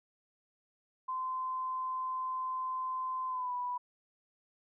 sine tone with pitch glide, 1032 to 986 Hz, C6 to B5, -24 to -3 cents, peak -33 dBFS, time 1.08-3.78 s, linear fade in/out 10 ms, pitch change -79 cents, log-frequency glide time 3.28-3.53 s, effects none

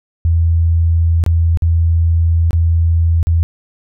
sine tone with dropouts, 83.1 Hz, E2, 15 cents sharp, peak -9 dBFS, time 0.25-3.43 s, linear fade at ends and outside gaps 0 ms, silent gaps 1.239-1.263 / 1.573-1.622 / 2.508-2.531 / 3.229-3.27 s, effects none

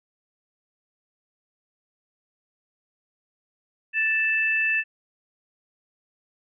sine tone pair together, 1762 / 2640 Hz, A6 / E7, +2 / +2 cents, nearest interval perfect fifth, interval 700 cents, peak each -24 / -22 dBFS, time 3.93-4.84 s, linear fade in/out 50 ms, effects none

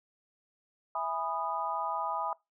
sine chord, E major seventh, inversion none, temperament just, 659.3 / 824.1 / 988.9 / 1236.1 Hz, E5 / G#5 / B5 / D#6, 0 / -14 / +2 / -12 cents, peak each -38 / -36 / -35 / -36 dBFS, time 0.95-2.33 s, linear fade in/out 2 ms, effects noise-tail reverb RT60 0.2 s tail -22 dB re dry

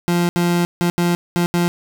30% pulse tone bursts at uneven times, 173.8 Hz, F3, 8 cents flat, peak -12 dBFS, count 6, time 0.08-0.29 / 0.36-0.65 / 0.81-0.9 / 0.98-1.15 / 1.36-1.46 / 1.54-1.68 s, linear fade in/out 0 ms, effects none

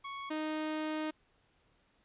sawtooth tone pair in turn, 1108.7 / 309.9 Hz, C#6 / D#4, 0 / -7 cents, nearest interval octave + minor seventh, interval 2207 cents, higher first, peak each -36 / -30 dBFS, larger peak second, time 0.04-0.3 / 0.3-1.11 s, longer second, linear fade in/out 10 ms, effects pink hiss -71 dBFS RMS until 2.04 s + resampled to 8000 Hz

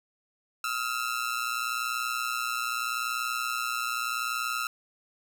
sawtooth ring-modulated tone, 1332 Hz, E6, 18 cents sharp, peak -22 dBFS, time 0.64-4.67 s, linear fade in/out 2 ms, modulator 60.4 Hz, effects none

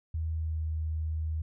sine tone with pitch glide, 80.1 to 78.91 Hz, E2 to D#2, -49 to +25 cents, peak -29 dBFS, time 0.14-1.42 s, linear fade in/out 5 ms, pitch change -26 cents, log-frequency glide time 0.32-0.62 s, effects none

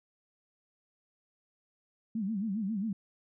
sine tone with vibrato, 207.6 Hz, G#3, in tune, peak -30 dBFS, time 2.15-2.93 s, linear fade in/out 5 ms, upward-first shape sine, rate 7.4 Hz, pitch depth 170 cents each way, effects none

